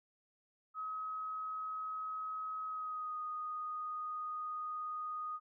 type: tone with pitch glide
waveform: sine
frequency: 1273 to 1239.6 Hz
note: D#6 to D#6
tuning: +39 to -7 cents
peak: -38 dBFS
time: 0.74-5.4 s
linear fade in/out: 50 ms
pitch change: -46 cents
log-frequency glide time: 2.66-3.18 s
effects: none